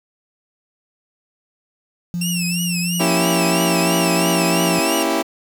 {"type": "tone", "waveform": "sine", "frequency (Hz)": 174.3, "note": "F3", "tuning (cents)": -3, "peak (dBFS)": -20, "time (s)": [2.14, 4.79], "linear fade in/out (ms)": 0}
{"type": "tone with vibrato", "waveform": "15% pulse", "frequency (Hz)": 2710, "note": "E7", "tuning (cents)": 47, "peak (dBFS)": -15, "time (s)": [2.21, 5.03], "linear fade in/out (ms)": 5, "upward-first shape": "triangle", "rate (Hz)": 3, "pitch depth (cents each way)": 140}
{"type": "chord", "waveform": "20% pulse", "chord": "A# diminished seventh", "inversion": "none", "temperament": "equal", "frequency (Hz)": [233.1, 277.2, 329.6, 392], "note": ["A#3", "C#4", "E4", "G4"], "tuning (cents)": [0, 0, 0, 0], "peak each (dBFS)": [-21, -18, -15, -19], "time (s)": [2.99, 5.23], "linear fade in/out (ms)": 20}
{"effects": ["7-bit"]}